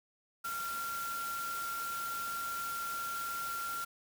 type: tone in noise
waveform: sine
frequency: 1377 Hz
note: F6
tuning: 25 cents flat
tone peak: -36 dBFS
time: 0.44-3.85 s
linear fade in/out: 10 ms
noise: white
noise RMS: -44 dBFS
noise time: 0.44-3.85 s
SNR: +5 dB
effects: none